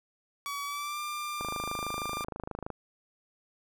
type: tone with pitch glide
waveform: sawtooth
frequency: 1137 to 1192.1 Hz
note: C#6 to D6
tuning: +44 to +26 cents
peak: -30 dBFS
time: 0.46-2.24 s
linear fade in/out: 0 ms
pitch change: +82 cents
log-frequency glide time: 0.64-1 s
type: click train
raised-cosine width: 1 ms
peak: -22 dBFS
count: 35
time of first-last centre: 1.41-2.703 s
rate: 26.3 Hz
effects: none